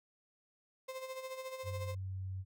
35% pulse tone with tremolo, 522 Hz, C5, 4 cents flat, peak -38 dBFS, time 0.88-1.95 s, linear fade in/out 10 ms, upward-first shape sine, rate 14 Hz, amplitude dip 60%
sine tone with pitch glide, 95.5 to 94.46 Hz, G2 to F#2, -45 to +36 cents, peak -38 dBFS, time 1.63-2.45 s, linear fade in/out 50 ms, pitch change -19 cents, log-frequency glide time 1.81-2.21 s
effects none

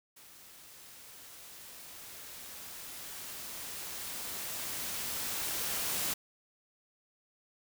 white noise with level ramp, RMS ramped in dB -55 to -33 dBFS, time 0.16-6.14 s, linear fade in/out 10 ms, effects none

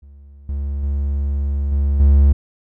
triangle tone with level steps, 70.3 Hz, C#2, 25 cents sharp, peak -37 / -18 / -15 / -12 / -6 dBFS, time 0.02-2.33 s, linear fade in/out 10 ms, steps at 0.49 / 0.83 / 1.72 / 2 s, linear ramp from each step 2 ms, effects none

